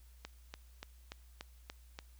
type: click train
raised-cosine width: 0.2 ms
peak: -26 dBFS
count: 7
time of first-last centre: 0.25-1.989 s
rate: 3.45 Hz
effects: added 60 Hz sine -56 dBFS peak until 2.19 s + white hiss -69 dBFS RMS until 2.19 s